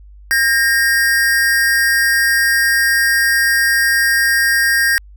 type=tone pair together; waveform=square; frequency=1609.6 / 1858 Hz; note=G6 / A#6; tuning=+45 / -6 cents; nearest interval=major second; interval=249 cents; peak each=-15 dBFS; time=0.31-4.98 s; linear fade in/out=0 ms; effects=added 50 Hz sine -37 dBFS peak until 5.16 s